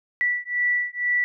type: beating tone pair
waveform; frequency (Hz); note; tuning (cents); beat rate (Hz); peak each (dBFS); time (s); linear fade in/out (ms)
sine; 1958 / 1960.1; B6 / B6; -15 / -14; 2.1; -24; 0.21-1.24; 0
effects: none